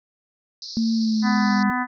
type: band-pass noise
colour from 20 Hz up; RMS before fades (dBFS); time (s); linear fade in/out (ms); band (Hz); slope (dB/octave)
pink; -36; 0.62-1.63; 2; 4100 to 5600; 96
type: tone with pitch glide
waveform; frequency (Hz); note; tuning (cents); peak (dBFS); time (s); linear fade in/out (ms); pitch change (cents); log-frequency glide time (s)
sine; 225.6 to 204.5; A3 to G#3; +44 to -26; -18; 0.77-1.7; 0; -170; 0.94-1.55
type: harmonic tone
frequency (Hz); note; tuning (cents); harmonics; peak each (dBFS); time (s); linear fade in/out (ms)
249.8; B3; +20; 1 / 3 / 4 / 5 / 6 / 7 / 8; -25 / -29 / -27 / -31 / -33 / -29 / -34; 1.22-1.87; 50
effects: none